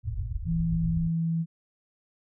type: low-pass noise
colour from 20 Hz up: white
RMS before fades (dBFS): -32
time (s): 0.03-1.11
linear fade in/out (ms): 50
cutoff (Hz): 120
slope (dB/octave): 96
type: tone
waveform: sine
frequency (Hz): 164.81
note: E3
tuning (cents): 0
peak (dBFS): -24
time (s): 0.45-1.46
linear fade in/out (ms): 50
effects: none